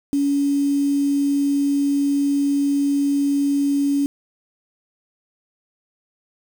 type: tone with quantisation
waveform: sine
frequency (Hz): 282.2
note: C#4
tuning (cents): +31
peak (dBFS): -16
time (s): 0.13-4.06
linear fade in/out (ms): 0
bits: 6
effects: none